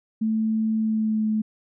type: tone with pitch glide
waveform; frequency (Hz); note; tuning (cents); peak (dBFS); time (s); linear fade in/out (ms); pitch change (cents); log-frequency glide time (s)
sine; 220 to 216.3; A3 to A3; 0 to -29; -20; 0.21-1.42; 10; -29; 0.77-1.26
effects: none